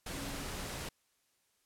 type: tone in noise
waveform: sine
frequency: 278.2 Hz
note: C#4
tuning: 6 cents sharp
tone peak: -46 dBFS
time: 0.13-0.43 s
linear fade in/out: 5 ms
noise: pink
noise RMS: -41 dBFS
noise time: 0.06-0.89 s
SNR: -8 dB
effects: white hiss -75 dBFS RMS until 1.65 s + low-pass 12000 Hz 12 dB/octave

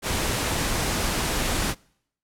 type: noise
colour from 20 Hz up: pink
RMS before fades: -25 dBFS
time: 0.02-1.75 s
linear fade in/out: 50 ms
effects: noise-tail reverb RT60 0.7 s tail -26 dB re dry + low-pass 12000 Hz 12 dB/octave

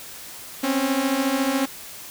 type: beating tone pair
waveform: sawtooth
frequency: 260 / 274 Hz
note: C4 / C#4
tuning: -11 / -20 cents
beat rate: 14 Hz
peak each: -21 / -18 dBFS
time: 0.63-1.66 s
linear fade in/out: 10 ms
effects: white hiss -39 dBFS RMS until 2.1 s

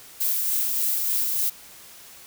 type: noise with tremolo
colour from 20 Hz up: violet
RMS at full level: -23 dBFS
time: 0.2-1.5 s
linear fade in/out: 10 ms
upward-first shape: sine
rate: 3.4 Hz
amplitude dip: 25%
effects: white hiss -46 dBFS RMS until 2.26 s

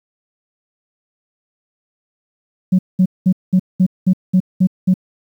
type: tone bursts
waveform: sine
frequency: 185 Hz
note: F#3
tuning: in tune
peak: -7 dBFS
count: 9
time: 2.72-4.941 s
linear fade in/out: 10 ms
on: 69 ms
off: 200 ms
effects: tanh soft clip ceiling -5 dBFS + 8-bit

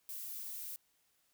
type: noise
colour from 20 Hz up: violet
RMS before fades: -44 dBFS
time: 0.09-0.76 s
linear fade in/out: 0 ms
effects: white hiss -75 dBFS RMS until 1.33 s

